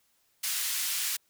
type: band-pass noise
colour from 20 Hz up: white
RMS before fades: -31 dBFS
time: 0.43-1.17 s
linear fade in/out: 10 ms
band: 1800 to 15000 Hz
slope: 12 dB/octave
effects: white hiss -70 dBFS RMS until 1.29 s